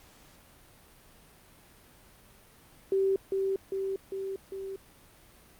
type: tone with echo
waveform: sine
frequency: 387.2 Hz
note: G4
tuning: 21 cents flat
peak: -23 dBFS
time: 2.92-3.16 s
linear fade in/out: 2 ms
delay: 400 ms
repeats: 4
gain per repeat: -3 dB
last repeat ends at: 4.76 s
effects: pink hiss -57 dBFS RMS until 5.59 s + Opus 48 kbps